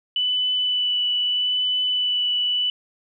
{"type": "tone with vibrato", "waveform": "sine", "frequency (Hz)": 2980, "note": "F#7", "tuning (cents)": 12, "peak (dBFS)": -19, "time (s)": [0.16, 2.7], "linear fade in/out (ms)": 2, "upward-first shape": "sine", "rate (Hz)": 0.79, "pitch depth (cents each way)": 11, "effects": []}